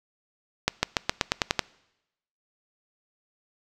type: accelerating click train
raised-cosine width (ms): 0.2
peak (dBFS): -3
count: 9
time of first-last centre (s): 0.68-1.593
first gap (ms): 150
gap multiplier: 0.92
effects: noise-tail reverb RT60 0.9 s tail -23 dB re dry